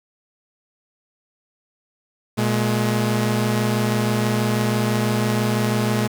sawtooth tone pair together, 118.9 / 211.7 Hz, A#2 / G#3, +35 / +33 cents, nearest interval minor seventh, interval 998 cents, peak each -17 dBFS, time 2.37-6.08 s, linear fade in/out 20 ms, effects 7-bit

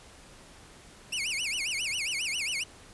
sawtooth tone with vibrato, 2529 Hz, D#7, 28 cents sharp, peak -26 dBFS, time 1.12-2.64 s, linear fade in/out 10 ms, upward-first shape sine, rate 7.4 Hz, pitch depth 290 cents each way, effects pink hiss -52 dBFS RMS until 2.93 s + resampled to 24000 Hz

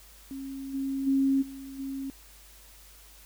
sine tone with level steps, 271 Hz, C#4, 39 cents flat, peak -35 / -28 / -21 / -39 / -32 dBFS, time 0.31-2.1 s, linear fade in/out 0 ms, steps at 0.73 / 1.06 / 1.41 / 1.78 s, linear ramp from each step 20 ms, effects added 50 Hz sine -54 dBFS peak until 3.25 s + white hiss -54 dBFS RMS until 3.25 s

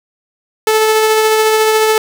sawtooth tone with tremolo, 436.2 Hz, A4, 15 cents flat, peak -4 dBFS, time 0.67-1.98 s, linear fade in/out 2 ms, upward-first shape sine, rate 14 Hz, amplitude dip 25%, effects none

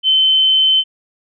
sine tone, 3071 Hz, G7, 36 cents flat, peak -9 dBFS, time 0.03-0.84 s, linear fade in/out 50 ms, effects none

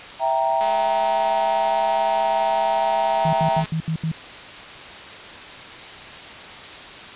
sine chord, E diminished, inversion none, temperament equal, 659.3 / 784 / 932.3 Hz, E5 / G5 / Bb5, 0 / 0 / 0 cents, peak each -22 dBFS, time 0.19-3.64 s, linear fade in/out 50 ms
click train, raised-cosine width 0.2 ms, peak -16 dBFS, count 653, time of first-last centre 0.61-3.657 s, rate 214 Hz
sine tone bursts, 160.5 Hz, E3, 46 cents flat, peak -20 dBFS, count 6, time 3.25-4.116 s, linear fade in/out 2 ms, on 81 ms, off 76 ms
effects white hiss -37 dBFS RMS until 7.15 s + resampled to 8000 Hz

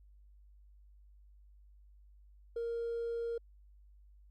triangle tone with hard clipping, 466.2 Hz, A#4, in tune, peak -34 dBFS, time 2.56-3.38 s, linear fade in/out 5 ms, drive 2 dB, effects added 50 Hz sine -57 dBFS peak until 4.3 s + Opus 48 kbps

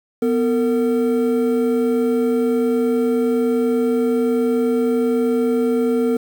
triangle tone pair together, 247.4 / 455.3 Hz, B3 / A#4, +3 / -41 cents, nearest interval major seventh, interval 1056 cents, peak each -16 dBFS, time 0.22-6.17 s, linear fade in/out 5 ms, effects 7-bit

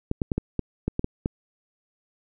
clicks, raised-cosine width 3 ms, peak -11 dBFS, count 9, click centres 0.114 / 0.218 / 0.318 / 0.38 / 0.593 / 0.88 / 0.994 / 1.044 / 1.259 s, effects none

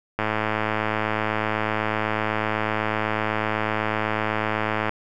click train, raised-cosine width 0.5 ms, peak -8 dBFS, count 509, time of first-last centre 0.19-4.894 s, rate 108 Hz, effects none

